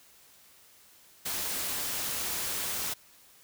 white noise, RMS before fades -33 dBFS, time 1.25-2.94 s, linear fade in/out 10 ms, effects white hiss -58 dBFS RMS until 3.43 s

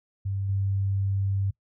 sine tone with level steps, 98 Hz, G2, in tune, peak -26 / -23 dBFS, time 0.25-1.51 s, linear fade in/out 10 ms, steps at 0.49 s, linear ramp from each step 2 ms, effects noise-tail reverb RT60 0.1 s tail -22 dB re dry

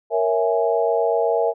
sine chord, A# half-diminished seventh, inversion none, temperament equal, 466.2 / 554.4 / 659.3 / 830.6 Hz, A#4 / C#5 / E5 / G#5, 0 / 0 / 0 / 0 cents, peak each -20 / -25 / -21 / -25 dBFS, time 0.1-1.54 s, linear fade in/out 50 ms, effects none

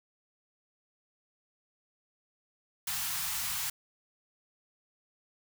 white band-stop noise, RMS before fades -34 dBFS, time 2.87-3.7 s, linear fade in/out 5 ms, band 180 to 770 Hz, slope 48 dB/octave, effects none

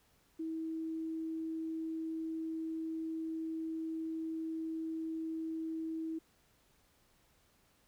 sine tone, 322.3 Hz, E4, 39 cents flat, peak -36 dBFS, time 0.39-6.19 s, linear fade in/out 10 ms, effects pink hiss -70 dBFS RMS until 7.87 s

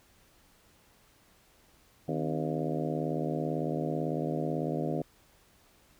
harmonic tone with a mistuned harmonic, 78 Hz, D#2, 5 cents sharp, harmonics 2 / 3 / 4 / 5 / 6 / 7 / 8 / 9, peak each -34 / -36 / -37 / -38 / -39 / -39 / -40 / -41 dBFS, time 2.08-5.02 s, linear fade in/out 5 ms, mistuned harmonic 3, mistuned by +140 cents, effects pink hiss -63 dBFS RMS until 5.99 s

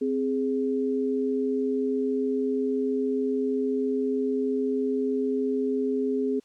sine tone pair together, 261.6 / 415.3 Hz, C4 / G#4, 0 / 0 cents, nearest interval minor sixth, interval 800 cents, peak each -26 dBFS, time 0.01-6.4 s, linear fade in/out 10 ms, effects white hiss -64 dBFS RMS until 6.44 s + low-pass 7000 Hz 12 dB/octave

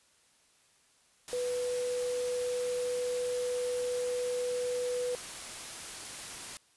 sine tone in noise, 493.9 Hz, B4, in tune, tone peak -30 dBFS, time 1.33-5.15 s, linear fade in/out 0 ms, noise white, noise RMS -42 dBFS, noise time 1.28-6.57 s, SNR +9 dB, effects white hiss -66 dBFS RMS until 6.76 s + resampled to 24000 Hz

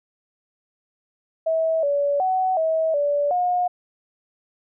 sine tone with pitch steps, 647 / 571 / 749 / 643 / 578 / 718 Hz, E5 / D5 / F#5 / E5 / D5 / F5, -32 / -49 / +21 / -43 / -28 / +48 cents, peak -18 dBFS, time 1.46-3.68 s, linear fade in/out 10 ms, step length 370 ms, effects none

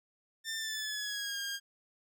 15% pulse tone with pitch glide, 1791 to 1614.1 Hz, A6 to G#6, +30 to -50 cents, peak -29 dBFS, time 0.44-1.6 s, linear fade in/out 50 ms, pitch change -180 cents, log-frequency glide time 0.56-1.39 s, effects none

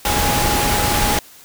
sine tone in noise, 830 Hz, G#5, 1 cent flat, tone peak -21 dBFS, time 0.05-1.19 s, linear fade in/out 2 ms, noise pink, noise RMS -18 dBFS, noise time 0.05-1.19 s, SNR -6 dB, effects white hiss -44 dBFS RMS until 1.44 s

